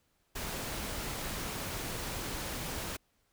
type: noise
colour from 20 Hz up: pink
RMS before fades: -38 dBFS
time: 0.35-2.97 s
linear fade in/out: 10 ms
effects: pink hiss -74 dBFS RMS until 3.32 s